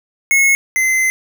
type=tone pair in turn; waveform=square; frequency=2179 / 2057 Hz; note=C#7 / C7; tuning=-30 / -30 cents; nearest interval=minor second; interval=100 cents; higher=first; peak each=-10 / -13 dBFS; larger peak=first; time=0.31-0.55 / 0.76-1.1 s; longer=second; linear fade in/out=0 ms; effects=none